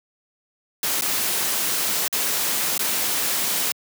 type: noise with dropouts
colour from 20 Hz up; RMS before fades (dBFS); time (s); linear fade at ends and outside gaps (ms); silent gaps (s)
white; -23; 0.83-3.72; 2; 1.011-1.02 / 2.08-2.127 / 2.779-2.792
effects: high-pass 150 Hz 12 dB/octave